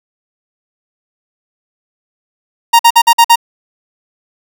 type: tone bursts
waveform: 45% pulse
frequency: 932.3 Hz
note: A#5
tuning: in tune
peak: -3 dBFS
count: 6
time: 2.73-3.358 s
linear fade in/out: 10 ms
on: 63 ms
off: 50 ms
effects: none